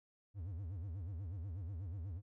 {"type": "tone with vibrato", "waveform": "triangle", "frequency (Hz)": 90.2, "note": "F#2", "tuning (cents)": -44, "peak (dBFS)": -39, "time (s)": [0.34, 2.22], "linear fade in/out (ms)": 50, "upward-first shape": "sine", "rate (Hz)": 8.2, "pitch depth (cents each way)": 240, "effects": []}